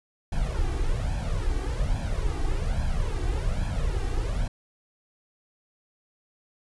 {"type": "noise with flanger", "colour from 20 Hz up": "brown", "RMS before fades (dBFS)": -26, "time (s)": [0.32, 4.48], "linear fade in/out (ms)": 5, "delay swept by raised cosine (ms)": [1.2, 2.6], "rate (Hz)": 1.2, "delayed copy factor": 0.75, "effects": ["resampled to 24000 Hz"]}